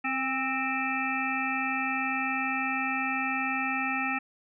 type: harmonic tone with a mistuned harmonic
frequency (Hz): 262.8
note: C4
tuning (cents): +8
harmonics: 1 / 3 / 5 / 7 / 9 / 10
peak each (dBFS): -34 / -34 / -34 / -34 / -34 / -34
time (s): 0.04-4.19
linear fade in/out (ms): 10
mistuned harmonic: 3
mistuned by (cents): +26
effects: none